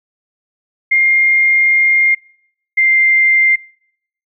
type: tone pair in turn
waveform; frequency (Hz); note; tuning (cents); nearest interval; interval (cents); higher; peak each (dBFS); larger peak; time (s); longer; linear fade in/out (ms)
sine; 2119 / 2096; C7 / C7; +21 / +2; unison; 19; first; -8; neither; 0.91-2.15 / 2.77-3.56; first; 10
effects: noise-tail reverb RT60 0.7 s tail -25 dB re dry